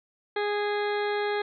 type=harmonic tone; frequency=413.4 Hz; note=G#4; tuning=8 cents flat; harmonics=1 / 2 / 3 / 4 / 5 / 6 / 8 / 9 / 10; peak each=-27 / -32 / -39 / -35 / -38 / -45 / -43 / -46 / -45 dBFS; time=0.36-1.42 s; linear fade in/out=5 ms; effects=none